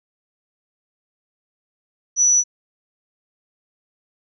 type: tone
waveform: sine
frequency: 5920 Hz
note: F#8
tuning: in tune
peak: -12 dBFS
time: 2.16-2.44 s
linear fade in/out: 50 ms
effects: none